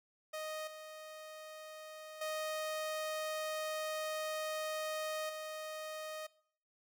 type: tone with level steps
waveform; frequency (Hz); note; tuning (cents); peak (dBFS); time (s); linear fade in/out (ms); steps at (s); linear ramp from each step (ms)
sawtooth; 622.3; D#5; 0; -36 / -44 / -33 / -38; 0.33-6.27; 10; 0.67 / 2.21 / 5.29; 5
effects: noise-tail reverb RT60 0.6 s tail -21 dB re dry